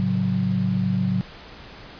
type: chord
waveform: sine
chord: F# minor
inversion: first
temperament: equal with one note detuned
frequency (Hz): 110.96 / 138.59 / 185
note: A2 / C#3 / F#3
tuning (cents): +15 / 0 / 0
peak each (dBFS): -26 / -27 / -21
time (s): 0-1.21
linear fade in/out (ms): 0
effects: pink hiss -42 dBFS RMS until 1.99 s + resampled to 11025 Hz